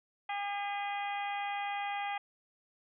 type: harmonic tone with a mistuned harmonic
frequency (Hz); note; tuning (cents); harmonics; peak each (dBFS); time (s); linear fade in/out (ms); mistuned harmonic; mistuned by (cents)
404.4; G#4; -46; 2 / 3 / 4 / 5 / 6 / 7 / 8; -35 / -45 / -47 / -42 / -44 / -54 / -49; 0.29-2.18; 5; 6; +29
effects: none